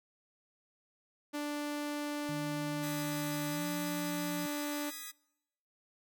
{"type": "tone", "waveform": "sawtooth", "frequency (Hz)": 293.7, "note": "D4", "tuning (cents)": 0, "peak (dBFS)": -31, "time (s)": [1.33, 4.91], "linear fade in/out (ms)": 20}
{"type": "tone with pitch glide", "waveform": "sine", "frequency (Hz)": [153, 174.74], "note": ["D#3", "F3"], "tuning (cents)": [-29, 1], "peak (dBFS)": -39, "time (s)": [2.29, 4.46], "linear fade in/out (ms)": 0, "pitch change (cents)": 230, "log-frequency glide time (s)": [3.5, 3.65]}
{"type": "chord", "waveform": "5% pulse", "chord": "G# minor", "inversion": "second", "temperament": "equal", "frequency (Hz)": [1244.5, 1661.2, 1975.5], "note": ["D#6", "G#6", "B6"], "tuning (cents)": [0, 0, 0], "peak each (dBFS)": [-36, -37, -35], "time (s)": [2.82, 5.12], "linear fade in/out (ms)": 20}
{"effects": ["noise-tail reverb RT60 0.9 s tail -25 dB re dry"]}